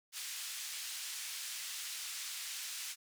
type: band-pass noise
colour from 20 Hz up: white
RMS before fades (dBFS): -43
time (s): 0.12-2.96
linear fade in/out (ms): 50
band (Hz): 2000 to 8600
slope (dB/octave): 12
effects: none